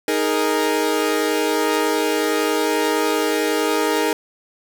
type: chord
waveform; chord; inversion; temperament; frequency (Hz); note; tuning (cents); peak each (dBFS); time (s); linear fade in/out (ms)
sawtooth; D# suspended fourth; none; equal; 311.1 / 415.3 / 466.2; D#4 / G#4 / A#4; 0 / 0 / 0; -18; 0.08-4.13; 2
effects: none